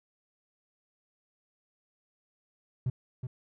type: tone with echo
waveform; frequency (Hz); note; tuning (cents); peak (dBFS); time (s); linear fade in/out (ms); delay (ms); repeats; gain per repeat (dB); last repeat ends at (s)
triangle; 126.3; B2; +39; -23; 2.86-2.9; 5; 370; 1; -8; 3.27
effects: tanh soft clip ceiling -22 dBFS